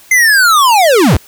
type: linear sweep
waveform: square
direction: down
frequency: 2093 to 51.91 Hz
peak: -6 dBFS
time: 0.11-1.17 s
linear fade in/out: 5 ms
effects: white hiss -41 dBFS RMS until 1.27 s